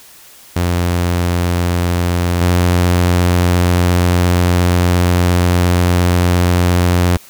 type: tone pair in turn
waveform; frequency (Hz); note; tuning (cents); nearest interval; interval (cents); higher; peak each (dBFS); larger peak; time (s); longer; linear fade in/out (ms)
sawtooth; 87.6 / 88.57; F2 / F2; +6 / +25; unison; 19; second; -9 / -6; second; 0.56-2.41 / 2.41-7.17; second; 5
effects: white hiss -41 dBFS RMS until 7.29 s